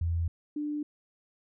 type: tone pair in turn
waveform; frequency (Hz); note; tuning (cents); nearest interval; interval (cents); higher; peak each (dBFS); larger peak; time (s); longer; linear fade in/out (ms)
sine; 84.1 / 296.8; E2 / D4; +35 / +18; octave + minor seventh; 2183; second; -26 / -30; first; 0.01-0.28 / 0.56-0.83; neither; 5
effects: none